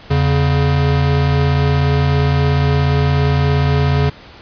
square tone pair together, 83.7 / 140.77 Hz, E2 / C#3, +27 / +27 cents, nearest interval major sixth, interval 900 cents, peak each -17 / -14 dBFS, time 0.1-4.1 s, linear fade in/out 10 ms, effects pink hiss -39 dBFS RMS until 4.41 s + resampled to 11025 Hz

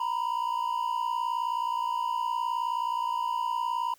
triangle tone pair together, 938 / 997.2 Hz, A#5 / B5, +11 / +16 cents, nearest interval minor second, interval 105 cents, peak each -28 dBFS, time 0-3.94 s, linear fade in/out 5 ms, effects white hiss -61 dBFS RMS until 3.98 s

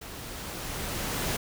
pink noise with level ramp, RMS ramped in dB -42 to -29 dBFS, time 0.01-1.37 s, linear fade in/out 10 ms, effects none

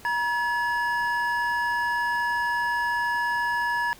triangle tone pair together, 954.2 / 1705 Hz, A#5 / G#6, +40 / +45 cents, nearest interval minor seventh, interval 1005 cents, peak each -24 dBFS, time 0.05-3.93 s, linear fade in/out 0 ms, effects pink hiss -49 dBFS RMS until 3.99 s

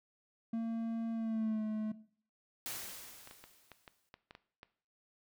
triangle tone with pitch glide, 227.7 to 215.8 Hz, A#3 to A3, -40 to -33 cents, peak -31 dBFS, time 0.53-1.92 s, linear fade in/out 5 ms, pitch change -93 cents, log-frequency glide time 1.12-1.62 s
white noise with exponential decay, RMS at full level -40 dBFS, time 2.66-4.09 s, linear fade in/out 0 ms, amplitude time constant 310 ms
clicks, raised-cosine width 0.3 ms, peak -34 dBFS, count 9, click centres 3.274 / 3.311 / 3.44 / 3.717 / 3.878 / 4.141 / 4.309 / 4.351 / 4.631 s
effects noise-tail reverb RT60 0.5 s tail -17 dB re dry

